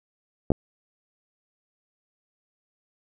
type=clicks; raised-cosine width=2 ms; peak=-8 dBFS; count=2; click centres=0.504 / 0.518 s; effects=none